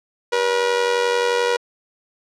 sawtooth tone with amplitude modulation, 481.1 Hz, B4, 45 cents flat, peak -10 dBFS, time 0.32-1.57 s, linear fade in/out 10 ms, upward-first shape sine, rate 91.4 Hz, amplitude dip 65%, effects low-pass 6000 Hz 12 dB/octave

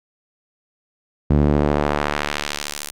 sawtooth tone with band-pass filter sweep, 73.42 Hz, D2, in tune, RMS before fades -20 dBFS, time 1.3-2.91 s, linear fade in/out 5 ms, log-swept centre 180 to 11000 Hz, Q 0.72, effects none

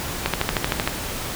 click train, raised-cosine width 0.3 ms, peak -3 dBFS, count 9, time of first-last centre 0.26-0.875 s, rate 13 Hz, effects pink hiss -29 dBFS RMS until 1.35 s

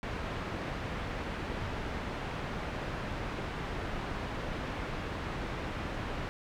pink low-pass noise, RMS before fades -37 dBFS, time 0.03-6.29 s, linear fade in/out 0 ms, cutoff 2400 Hz, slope 12 dB/octave, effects none

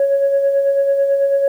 sine tone with tremolo, 554.4 Hz, C#5, in tune, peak -9 dBFS, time 0-1.48 s, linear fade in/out 2 ms, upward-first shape sine, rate 9.1 Hz, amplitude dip 45%, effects tanh soft clip ceiling -8 dBFS + 8-bit

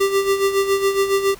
square tone with tremolo, 393.2 Hz, G4, 5 cents sharp, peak -14 dBFS, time 0-1.35 s, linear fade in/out 10 ms, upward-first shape sine, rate 7.2 Hz, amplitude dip 65%, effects pink hiss -43 dBFS RMS until 1.39 s

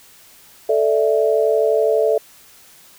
sine chord, A suspended fourth, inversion none, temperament equal, 440 / 587.3 / 659.3 Hz, A4 / D5 / E5, 0 / 0 / 0 cents, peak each -16 / -19 / -19 dBFS, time 0.69-2.18 s, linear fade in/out 5 ms, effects white hiss -47 dBFS RMS until 2.98 s

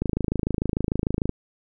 click train, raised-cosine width 3 ms, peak -10 dBFS, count 35, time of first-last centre 0.02-1.293 s, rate 26.7 Hz, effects none

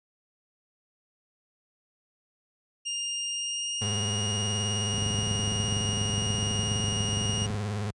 25% pulse tone with pitch glide, 2817 to 2860 Hz, F7 to F7, +14 to +41 cents, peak -26 dBFS, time 2.85-7.47 s, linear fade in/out 20 ms, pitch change +27 cents, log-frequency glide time 3.27-4.07 s
35% pulse tone with vibrato, 103.83 Hz, G#2, in tune, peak -27 dBFS, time 3.81-7.91 s, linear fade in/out 10 ms, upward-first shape triangle, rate 19 Hz, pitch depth 120 cents each way
click train, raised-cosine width 5 ms, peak -21 dBFS, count 64, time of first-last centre 4.94-7.543 s, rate 24.2 Hz
effects high-pass 60 Hz 12 dB/octave + resampled to 22050 Hz

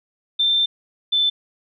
sine tone pair in turn, 3570 / 3527 Hz, A7 / A7, +24 / +3 cents, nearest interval unison, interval 21 cents, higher first, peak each -15 dBFS, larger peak neither, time 0.39-0.66 / 1.12-1.3 s, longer first, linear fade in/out 10 ms, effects none

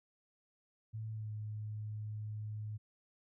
sine tone with pitch glide, 110 to 106.75 Hz, A2 to G#2, 0 to +48 cents, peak -39 dBFS, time 0.93-2.78 s, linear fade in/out 20 ms, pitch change -52 cents, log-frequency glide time 1.11-1.31 s, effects none

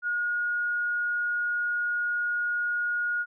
sine tone, 1439 Hz, F#6, 49 cents flat, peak -25 dBFS, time 0.02-3.26 s, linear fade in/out 50 ms, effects none

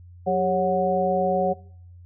harmonic tone with a mistuned harmonic, 184.2 Hz, F#3, 7 cents flat, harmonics 1 / 2 / 3 / 4, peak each -27 / -28 / -23 / -23 dBFS, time 0.26-1.54 s, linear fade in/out 20 ms, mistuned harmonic 2, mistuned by +130 cents, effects noise-tail reverb RT60 0.7 s tail -23 dB re dry + added 88 Hz sine -43 dBFS peak until 2.05 s

